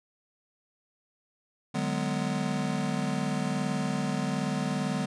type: chord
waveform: square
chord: G# half-diminished seventh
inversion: second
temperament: just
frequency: 149.51 / 186.89 / 207.7 / 249.2 Hz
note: D3 / F#3 / G#3 / B3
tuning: +31 / +18 / 0 / +16 cents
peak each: -34 dBFS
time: 1.74-5.06 s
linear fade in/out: 10 ms
effects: resampled to 22050 Hz